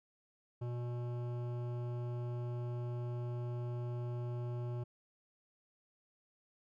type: tone with hard clipping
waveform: triangle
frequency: 121.1 Hz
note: B2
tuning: 34 cents flat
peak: -39 dBFS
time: 0.61-4.84 s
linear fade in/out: 10 ms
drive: 18 dB
effects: none